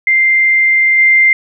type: tone with level steps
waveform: sine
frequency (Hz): 2093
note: C7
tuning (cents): 0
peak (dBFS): -7 / -5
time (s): 0.07-1.33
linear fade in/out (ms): 2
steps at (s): 0.98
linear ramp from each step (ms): 10
effects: none